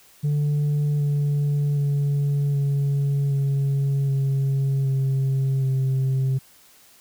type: tone with pitch steps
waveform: sine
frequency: 146.83 / 144.72 / 142.65 / 140.6 / 138.59 / 136.6 / 134.64 / 132.71 Hz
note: D3 / D3 / C#3 / C#3 / C#3 / C#3 / C3 / C3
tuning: 0 / -25 / +50 / +25 / 0 / -25 / +50 / +25 cents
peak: -16 dBFS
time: 0.23-6.39 s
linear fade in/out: 20 ms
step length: 770 ms
effects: tanh soft clip ceiling -18 dBFS + white hiss -53 dBFS RMS until 7 s